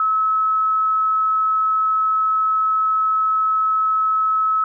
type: tone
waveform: sine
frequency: 1293 Hz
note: E6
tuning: 34 cents flat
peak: -15 dBFS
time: 0-4.64 s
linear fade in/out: 2 ms
effects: none